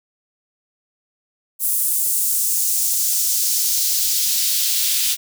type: noise with high-pass filter sweep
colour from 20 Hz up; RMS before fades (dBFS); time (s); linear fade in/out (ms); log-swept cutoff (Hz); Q
white; -19; 1.59-5.17; 50; 10000 to 3300; 1.3
effects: none